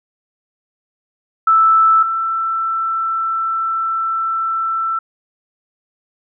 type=tone pair in turn; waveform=sine; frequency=1318.5 / 1333.1 Hz; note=E6 / E6; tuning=0 / +19 cents; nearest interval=unison; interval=19 cents; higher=second; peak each=-8 / -16 dBFS; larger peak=first; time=1.47-2.03 / 2.03-4.99 s; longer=second; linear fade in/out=5 ms; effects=none